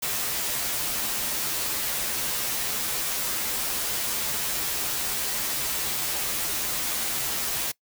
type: noise with comb filter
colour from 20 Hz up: white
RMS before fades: -28 dBFS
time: 0.02-7.72 s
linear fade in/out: 10 ms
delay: 11 ms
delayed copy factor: -0.9
effects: noise-tail reverb RT60 0.1 s tail -22 dB re dry